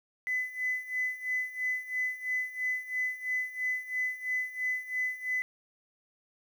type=tone with tremolo; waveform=sine; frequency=2010 Hz; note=B6; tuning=30 cents sharp; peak=-26 dBFS; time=0.27-5.42 s; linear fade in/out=0 ms; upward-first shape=sine; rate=3 Hz; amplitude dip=85%; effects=tanh soft clip ceiling -22 dBFS + 9-bit